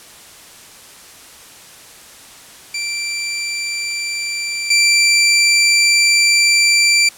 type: tone pair in turn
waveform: 20% pulse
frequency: 2349 / 2349 Hz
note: D7 / D7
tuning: 0 / 0 cents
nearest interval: unison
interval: 0 cents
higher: neither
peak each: -15 / -5 dBFS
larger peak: second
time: 2.74-4.7 / 4.7-7.09 s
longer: second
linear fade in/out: 5 ms
effects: white hiss -40 dBFS RMS until 7.17 s + low-pass 11000 Hz 12 dB/octave